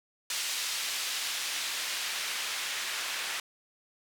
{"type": "noise with band-pass filter sweep", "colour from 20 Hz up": "white", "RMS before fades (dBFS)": -34, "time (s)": [0.3, 3.4], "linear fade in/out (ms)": 2, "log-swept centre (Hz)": [3600, 2100], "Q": 0.75, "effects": []}